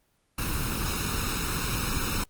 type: noise with comb filter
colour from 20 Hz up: pink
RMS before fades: -29 dBFS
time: 0.38-2.24 s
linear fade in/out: 5 ms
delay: 0.76 ms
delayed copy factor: +0.7
effects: pink hiss -70 dBFS RMS until 2.29 s + Opus 24 kbps